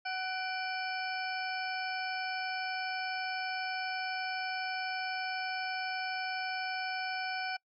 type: harmonic tone with a mistuned harmonic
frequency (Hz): 748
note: F#5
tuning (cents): +19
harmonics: 1 / 2 / 3 / 4 / 6 / 7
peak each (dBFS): -37 / -38 / -41 / -48 / -46 / -45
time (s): 0.05-7.57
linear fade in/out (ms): 10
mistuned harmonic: 3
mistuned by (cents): +78
effects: noise-tail reverb RT60 0.1 s tail -26 dB re dry